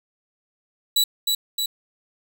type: tone with echo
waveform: sawtooth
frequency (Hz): 3933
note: B7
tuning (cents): -8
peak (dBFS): -13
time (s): 0.96-1.04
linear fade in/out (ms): 5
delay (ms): 310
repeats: 2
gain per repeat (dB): -3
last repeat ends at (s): 1.66
effects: none